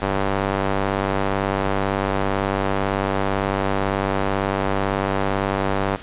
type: tone with band-pass filter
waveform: square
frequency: 49 Hz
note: G1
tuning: in tune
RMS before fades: -22 dBFS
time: 0.01-5.97 s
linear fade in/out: 20 ms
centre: 830 Hz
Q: 0.69
effects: pink hiss -38 dBFS RMS until 6.02 s + resampled to 8000 Hz